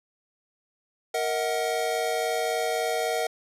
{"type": "chord", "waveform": "square", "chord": "D# minor", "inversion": "second", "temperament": "equal with one note detuned", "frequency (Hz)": [466.2, 636.4, 740], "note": ["A#4", "D#5", "F#5"], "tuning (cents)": [0, 39, 0], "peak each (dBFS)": -30, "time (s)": [1.14, 3.27], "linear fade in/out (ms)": 5, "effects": ["resampled to 32000 Hz"]}